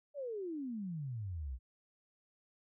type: exponential sweep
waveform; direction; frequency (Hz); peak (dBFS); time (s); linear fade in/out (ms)
sine; down; 600 to 58.27; -38; 0.14-1.59; 50
effects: none